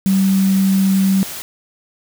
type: tone in noise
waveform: sine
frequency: 192.5 Hz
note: G3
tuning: 31 cents flat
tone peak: -11 dBFS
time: 0.06-1.23 s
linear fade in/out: 0 ms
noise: white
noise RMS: -29 dBFS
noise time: 0.06-1.42 s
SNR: +15 dB
effects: none